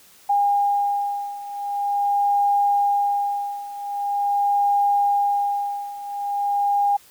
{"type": "beating tone pair", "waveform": "sine", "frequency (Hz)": [810, 810.44], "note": ["G#5", "G#5"], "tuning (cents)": [-43, -43], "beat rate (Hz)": 0.44, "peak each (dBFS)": [-23, -20], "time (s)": [0.29, 6.97], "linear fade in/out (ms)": 10, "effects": ["white hiss -51 dBFS RMS until 7.1 s"]}